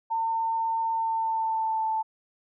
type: tone with pitch glide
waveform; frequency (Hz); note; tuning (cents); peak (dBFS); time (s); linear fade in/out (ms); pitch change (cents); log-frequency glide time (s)
sine; 904 to 881.3; A5 to A5; +47 to +3; -24; 0.1-2.03; 20; -44; 0.94-1.91
effects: none